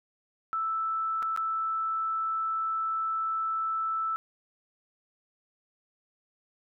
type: tone with dropouts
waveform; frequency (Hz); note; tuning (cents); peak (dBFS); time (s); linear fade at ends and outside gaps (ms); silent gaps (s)
sine; 1318.5; E6; 0; -27; 0.53-4.16; 0; 1.224-1.228 / 1.363-1.374
effects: none